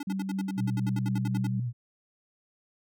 square tone bursts, 287.9 Hz, D4, 34 cents flat, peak -33 dBFS, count 16, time 0-1.471 s, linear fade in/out 5 ms, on 31 ms, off 65 ms
sine tone with tremolo, 192.7 Hz, G3, 29 cents flat, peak -28 dBFS, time 0.07-1.6 s, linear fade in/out 5 ms, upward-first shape sine, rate 4 Hz, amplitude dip 30%
sine tone with vibrato, 121.5 Hz, B2, 28 cents flat, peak -28 dBFS, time 0.56-1.73 s, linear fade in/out 50 ms, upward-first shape sine, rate 9.5 Hz, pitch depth 47 cents each way
effects none

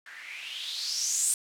violet noise with low-pass filter sweep, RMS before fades -32 dBFS, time 0.06-1.34 s, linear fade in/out 2 ms, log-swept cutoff 1600 to 8800 Hz, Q 5.7, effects none

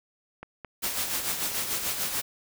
click train, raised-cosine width 0.5 ms, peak -24 dBFS, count 6, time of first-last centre 0.43-1.517 s, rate 4.6 Hz
white noise with tremolo, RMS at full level -28 dBFS, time 0.82-2.22 s, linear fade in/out 20 ms, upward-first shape sine, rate 6.8 Hz, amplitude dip 50%
effects none

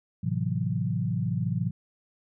sine chord, F# half-diminished seventh, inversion first, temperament equal, 110 / 130.81 / 164.81 / 185 Hz, A2 / C3 / E3 / F#3, 0 / 0 / 0 / 0 cents, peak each -30 / -31 / -30 / -32 dBFS, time 0.23-1.71 s, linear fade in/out 10 ms, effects none

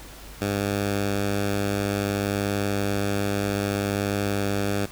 10% pulse tone, 100.6 Hz, G2, 45 cents sharp, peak -15 dBFS, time 0.41-4.86 s, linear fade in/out 10 ms, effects added 50 Hz sine -44 dBFS peak until 4.91 s + pink hiss -44 dBFS RMS until 4.91 s

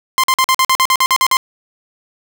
sawtooth tone bursts, 1046.5 Hz, C6, in tune, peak -6 dBFS, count 12, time 0.18-1.369 s, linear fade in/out 0 ms, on 56 ms, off 47 ms, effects none

